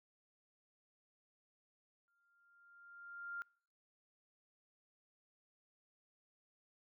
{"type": "tone with exponential growth", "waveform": "sine", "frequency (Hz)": 1396.9, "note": "F6", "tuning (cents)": 0, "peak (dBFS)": -40, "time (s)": [2.08, 3.42], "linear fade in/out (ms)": 0, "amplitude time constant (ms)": 290, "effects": ["noise-tail reverb RT60 0.6 s tail -26 dB re dry"]}